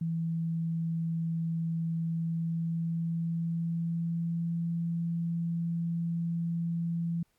sine tone with pitch glide, 164.81 to 168.37 Hz, E3 to E3, 0 to +37 cents, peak -28 dBFS, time 0.01-7.23 s, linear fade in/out 5 ms, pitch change +37 cents, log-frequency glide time 1.99-4.58 s, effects pink hiss -73 dBFS RMS until 7.38 s + MP3 96 kbps

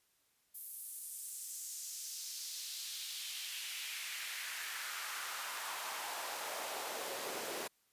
pink noise with high-pass filter sweep, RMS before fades -43 dBFS, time 0.54-7.68 s, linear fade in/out 10 ms, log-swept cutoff 12000 to 390 Hz, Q 1.7, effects white hiss -75 dBFS RMS until 7.92 s + resampled to 32000 Hz

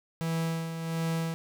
45% pulse tone with tremolo, 164 Hz, E3, 9 cents flat, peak -27 dBFS, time 0.21-1.34 s, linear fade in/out 0 ms, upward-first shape sine, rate 1.4 Hz, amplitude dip 55%, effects none

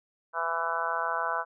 harmonic tone, 166.4 Hz, E3, 17 cents sharp, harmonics 3 / 4 / 5 / 6 / 7 / 8 / 9, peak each -40 / -35 / -37 / -32 / -36 / -34 / -34 dBFS, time 0.33-1.45 s, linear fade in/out 50 ms, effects none

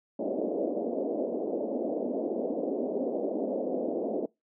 white band-pass noise, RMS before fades -31 dBFS, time 0.19-4.26 s, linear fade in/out 5 ms, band 220 to 620 Hz, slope 48 dB/octave, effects noise-tail reverb RT60 0.2 s tail -24 dB re dry

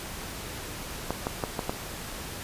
clicks, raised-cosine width 1 ms, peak -13 dBFS, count 5, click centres 1.106 / 1.269 / 1.438 / 1.592 / 1.695 s, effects pink hiss -38 dBFS RMS until 2.43 s + resampled to 32000 Hz

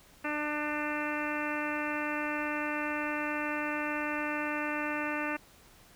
harmonic tone, 298.5 Hz, D4, 28 cents sharp, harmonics 1 / 2 / 3 / 4 / 5 / 6 / 7 / 8 / 9, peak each -36 / -39 / -40 / -40 / -39 / -39 / -43 / -43 / -41 dBFS, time 0.24-5.37 s, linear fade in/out 10 ms, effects pink hiss -58 dBFS RMS until 5.95 s

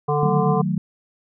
harmonic tone, 147.5 Hz, D3, 8 cents sharp, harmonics 1 / 3 / 5 / 7 / 8, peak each -22 / -22 / -24 / -25 / -31 dBFS, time 0.08-0.62 s, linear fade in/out 10 ms
sine chord, D# diminished, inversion none, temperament equal, 155.56 / 185 / 220 Hz, D#3 / F#3 / A3, 0 / 0 / 0 cents, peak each -24 / -22 / -27 dBFS, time 0.23-0.78 s, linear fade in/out 2 ms
effects none

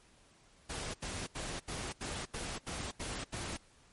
pink noise bursts, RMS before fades -40 dBFS, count 9, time 0.69-3.572 s, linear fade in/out 10 ms, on 250 ms, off 79 ms, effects pink hiss -64 dBFS RMS until 3.92 s + MP3 48 kbps

